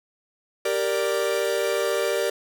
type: chord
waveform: 45% pulse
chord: G minor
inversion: none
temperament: equal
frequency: 392 / 466.2 / 587.3 Hz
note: G4 / Bb4 / D5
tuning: 0 / 0 / 0 cents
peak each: -27 / -26 / -26 dBFS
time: 0.65-2.3 s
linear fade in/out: 5 ms
effects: none